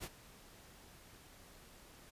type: noise with ADSR envelope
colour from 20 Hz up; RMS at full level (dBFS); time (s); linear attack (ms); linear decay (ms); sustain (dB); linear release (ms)
pink; -42; 0-2.11; 39; 45; -17; 20
effects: resampled to 32000 Hz